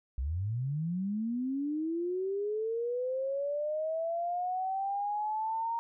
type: linear sweep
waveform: sine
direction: up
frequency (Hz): 59.4 to 932.3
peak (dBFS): -30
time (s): 0.18-5.79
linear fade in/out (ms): 0
effects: none